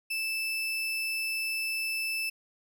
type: tone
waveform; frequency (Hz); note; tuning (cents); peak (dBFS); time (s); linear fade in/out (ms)
35% pulse; 2637; E7; 0; -28; 0.1-2.3; 10
effects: none